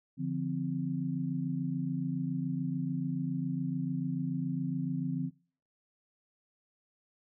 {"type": "tone cluster", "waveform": "sine", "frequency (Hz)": [145.4, 172.4, 258.6], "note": ["D3", "F3", "C4"], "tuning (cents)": [-17, -22, -20], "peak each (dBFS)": [-35, -35, -35], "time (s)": [0.17, 5.31], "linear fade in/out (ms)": 50, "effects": ["noise-tail reverb RT60 0.5 s tail -25 dB re dry"]}